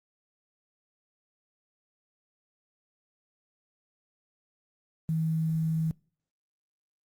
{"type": "tone with quantisation", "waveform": "sine", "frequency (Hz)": 160.4, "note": "E3", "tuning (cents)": -47, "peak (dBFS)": -25, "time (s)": [5.09, 5.91], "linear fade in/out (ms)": 0, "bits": 9, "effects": ["noise-tail reverb RT60 0.5 s tail -26 dB re dry", "Opus 32 kbps"]}